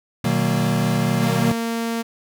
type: chord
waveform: square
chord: B major seventh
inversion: none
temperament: equal with one note detuned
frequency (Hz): 123.47 / 155.56 / 188.56 / 233.1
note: B2 / D#3 / F#3 / A#3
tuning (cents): 0 / 0 / +33 / 0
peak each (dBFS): -24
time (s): 0.24-1.52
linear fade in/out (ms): 5
type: tone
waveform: sawtooth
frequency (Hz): 230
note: A#3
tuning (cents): -23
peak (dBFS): -18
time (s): 1.21-2.03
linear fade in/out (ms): 20
effects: none